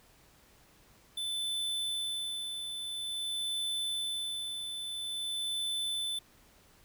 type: tone with tremolo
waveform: square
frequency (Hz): 3517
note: A7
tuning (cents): -1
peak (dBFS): -32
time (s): 1.17-6.19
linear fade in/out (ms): 5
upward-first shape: sine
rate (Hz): 0.49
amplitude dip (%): 45
effects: pink hiss -62 dBFS RMS until 6.84 s